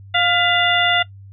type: harmonic tone with a mistuned harmonic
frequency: 703 Hz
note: F5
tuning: 11 cents sharp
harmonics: 1 / 2 / 3 / 4 / 5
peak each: -20 / -20 / -20 / -20 / -20 dBFS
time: 0.14-1.03 s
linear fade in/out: 10 ms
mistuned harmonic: 3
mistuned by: -82 cents
effects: noise-tail reverb RT60 0.1 s tail -20 dB re dry + added 98 Hz sine -37 dBFS peak until 1.32 s